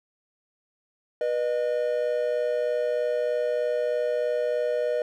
triangle tone pair together, 486.8 / 610 Hz, B4 / D#5, -25 / -34 cents, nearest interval major third, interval 391 cents, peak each -24 dBFS, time 1.21-5.02 s, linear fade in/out 2 ms, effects none

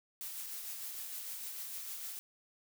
blue noise with tremolo, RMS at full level -42 dBFS, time 0.21-2.19 s, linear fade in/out 0 ms, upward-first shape sine, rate 6.6 Hz, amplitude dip 30%, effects none

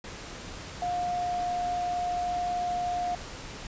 sine tone in noise, 711 Hz, F5, 31 cents sharp, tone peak -27 dBFS, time 0.82-3.15 s, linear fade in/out 2 ms, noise pink, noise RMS -41 dBFS, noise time 0.04-3.67 s, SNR +11 dB, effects resampled to 16000 Hz

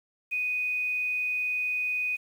sine tone with quantisation, 2489 Hz, D#7, in tune, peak -26 dBFS, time 0.31-2.17 s, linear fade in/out 20 ms, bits 9, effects none

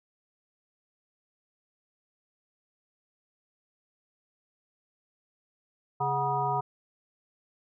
harmonic tone with a mistuned harmonic, 137.8 Hz, C#3, 10 cents flat, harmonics 1 / 3 / 5 / 7 / 9, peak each -34 / -36 / -30 / -29 / -35 dBFS, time 6-6.61 s, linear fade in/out 10 ms, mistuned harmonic 5, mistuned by +120 cents, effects none

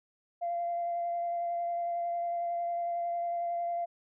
sine tone with vibrato, 690 Hz, F5, 21 cents flat, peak -29 dBFS, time 0.41-3.86 s, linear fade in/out 20 ms, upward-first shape sine, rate 11 Hz, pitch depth 12 cents each way, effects tanh soft clip ceiling -25 dBFS

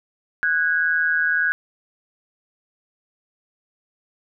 sine tone pair together, 1480 / 1641.5 Hz, F#6 / G#6, 0 / -21 cents, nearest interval major second, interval 179 cents, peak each -20 dBFS, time 0.43-1.52 s, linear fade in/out 0 ms, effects none

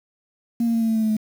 sine tone with pitch steps, 233.6 / 230.9 / 228.3 / 225.6 / 223.1 / 220.5 / 218 / 215.5 Hz, A#3 / A#3 / A#3 / A3 / A3 / A3 / A3 / A3, +4 / -16 / -36 / +44 / +24 / +4 / -16 / -36 cents, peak -16 dBFS, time 0.6-1.168 s, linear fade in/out 5 ms, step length 71 ms, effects tanh soft clip ceiling -15 dBFS + 7-bit

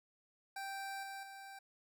25% pulse tone with level steps, 783 Hz, G5, 2 cents flat, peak -38 / -41 / -46 dBFS, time 0.56-1.59 s, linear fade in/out 5 ms, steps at 1.03 / 1.23 s, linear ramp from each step 2 ms, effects none

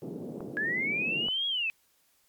white band-pass noise, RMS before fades -39 dBFS, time 0.02-1.27 s, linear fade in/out 0 ms, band 150 to 420 Hz, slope 24 dB/octave
clicks, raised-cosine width 1 ms, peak -27 / -26 dBFS, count 2, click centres 0.406 / 1.285 s
sine linear two-way sweep, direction up then down, 1654 to 3328 to 2516 Hz, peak -27 dBFS, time 0.57-1.7 s, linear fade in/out 0 ms, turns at 1.47 s
effects white hiss -68 dBFS RMS until 2.28 s + MP3 96 kbps

